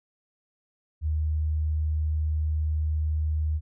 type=tone; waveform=sine; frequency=77.2 Hz; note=D#2; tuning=13 cents flat; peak=-23 dBFS; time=1.01-3.61 s; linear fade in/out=50 ms; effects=none